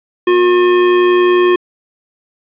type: tone with amplitude modulation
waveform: square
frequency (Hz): 358.8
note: F4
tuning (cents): +47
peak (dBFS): -7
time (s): 0.27-1.56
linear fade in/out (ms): 5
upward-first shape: sine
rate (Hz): 111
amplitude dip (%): 30
effects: resampled to 8000 Hz + 7-bit